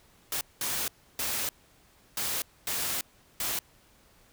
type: noise bursts at uneven times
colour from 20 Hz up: white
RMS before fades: -31 dBFS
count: 6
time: 0.32-0.41 / 0.61-0.88 / 1.19-1.49 / 2.17-2.42 / 2.67-3.01 / 3.4-3.59 s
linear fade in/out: 2 ms
effects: pink hiss -61 dBFS RMS until 4.32 s